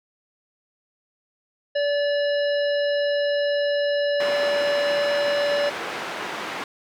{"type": "harmonic tone", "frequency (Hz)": 577, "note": "D5", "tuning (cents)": -31, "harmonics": [1, 3, 5, 7, 9], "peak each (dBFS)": [-20, -30, -34, -37, -39], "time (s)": [1.75, 5.7], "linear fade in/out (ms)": 10}
{"type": "band-pass noise", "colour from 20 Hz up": "white", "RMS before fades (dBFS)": -31, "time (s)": [4.2, 6.64], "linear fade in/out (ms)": 2, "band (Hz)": [250, 1900], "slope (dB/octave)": 12}
{"effects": []}